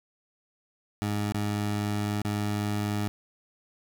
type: tone with dropouts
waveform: 20% pulse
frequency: 103.83 Hz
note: G#2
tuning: in tune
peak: -22 dBFS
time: 1.02-3.08 s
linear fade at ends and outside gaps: 0 ms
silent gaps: 1.322-1.345 / 2.218-2.249 s
effects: none